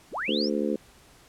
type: linear sweep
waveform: sine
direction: up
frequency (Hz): 73.42 to 5770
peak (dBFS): -28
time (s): 0.11-0.5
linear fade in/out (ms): 50
type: harmonic tone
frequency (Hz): 73.42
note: D2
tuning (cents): 0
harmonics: 3 / 4 / 5 / 6 / 7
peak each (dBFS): -29 / -30 / -31 / -32 / -32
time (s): 0.28-0.76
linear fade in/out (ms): 5
effects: pink hiss -55 dBFS RMS until 1.28 s + low-pass 12000 Hz 12 dB/octave